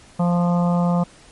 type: harmonic tone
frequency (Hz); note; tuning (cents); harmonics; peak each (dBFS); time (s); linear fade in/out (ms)
174.61; F3; 0; 1 / 3 / 4 / 5 / 6 / 7; -16 / -26 / -28 / -30 / -32 / -33; 0.19-1.04; 10
effects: pink hiss -48 dBFS RMS until 1.31 s + MP3 48 kbps